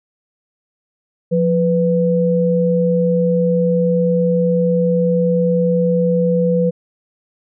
sine tone pair together, 175.4 / 496.1 Hz, F3 / B4, +8 / +8 cents, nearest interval octave + tritone, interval 1800 cents, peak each -15 dBFS, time 1.31-6.71 s, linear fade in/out 20 ms, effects none

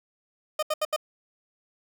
30% pulse tone bursts, 614 Hz, D#5, 23 cents flat, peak -21 dBFS, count 4, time 0.59-0.963 s, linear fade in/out 5 ms, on 37 ms, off 75 ms, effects none

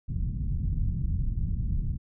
pink low-pass noise, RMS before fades -28 dBFS, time 0.08-1.98 s, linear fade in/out 20 ms, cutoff 160 Hz, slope 24 dB/octave, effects none

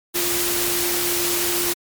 sine tone in noise, 349.2 Hz, F4, in tune, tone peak -26 dBFS, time 0.14-1.74 s, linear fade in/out 20 ms, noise white, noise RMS -22 dBFS, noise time 0.14-1.74 s, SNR -7 dB, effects MP3 96 kbps

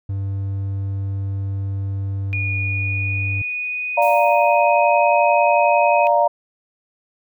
triangle tone, 98 Hz, G2, in tune, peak -19 dBFS, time 0.09-3.42 s, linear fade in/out 5 ms
sine tone with pitch glide, 2444 to 2521 Hz, D#7 to D#7, -32 to +22 cents, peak -22 dBFS, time 2.33-6.07 s, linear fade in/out 0 ms, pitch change +54 cents, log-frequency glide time 2.54-5.11 s
sine chord, Bb major, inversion first, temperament equal, 587.3 / 698.5 / 932.3 Hz, D5 / F5 / Bb5, 0 / 0 / 0 cents, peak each -17 dBFS, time 3.97-6.28 s, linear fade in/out 10 ms
violet noise with exponential decay, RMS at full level -34 dBFS, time 4.02-4.99 s, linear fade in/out 2 ms, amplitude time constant 210 ms
effects none

